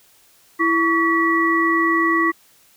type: tone cluster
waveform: sine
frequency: 330.9 / 1132 / 1945 Hz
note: E4 / C#6 / B6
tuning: +7 / +36 / -27 cents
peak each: -19 dBFS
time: 0.59-2.32 s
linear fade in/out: 20 ms
effects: white hiss -54 dBFS RMS until 2.76 s